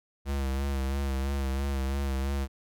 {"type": "tone with vibrato", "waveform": "square", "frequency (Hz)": 68.1, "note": "C#2", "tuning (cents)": -30, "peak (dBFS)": -28, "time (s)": [0.25, 2.48], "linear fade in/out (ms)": 50, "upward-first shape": "sine", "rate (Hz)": 3, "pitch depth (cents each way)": 45, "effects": []}